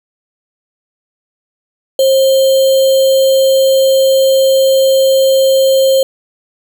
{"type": "tone with sample-and-hold", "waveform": "sine", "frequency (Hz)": 534, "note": "C5", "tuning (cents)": 35, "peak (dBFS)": -6, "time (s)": [1.99, 6.03], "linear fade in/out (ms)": 2, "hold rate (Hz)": 3675, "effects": []}